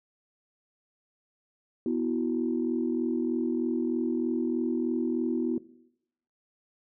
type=chord; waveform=sine; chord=B suspended fourth; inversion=none; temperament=equal with one note detuned; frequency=246.9 / 326.8 / 370 Hz; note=B3 / E4 / F#4; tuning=0 / -15 / 0 cents; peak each=-28 / -29 / -31 dBFS; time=1.86-5.58 s; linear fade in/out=2 ms; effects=noise-tail reverb RT60 0.8 s tail -18 dB re dry + tanh soft clip ceiling -16 dBFS